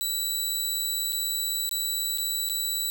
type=tone with dropouts; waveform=15% pulse; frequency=3947 Hz; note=B7; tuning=2 cents flat; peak=-19 dBFS; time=0.01-2.9 s; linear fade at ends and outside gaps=0 ms; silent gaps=1.123-1.129 / 1.692-1.712 / 2.175-2.183 / 2.489-2.497 s; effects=none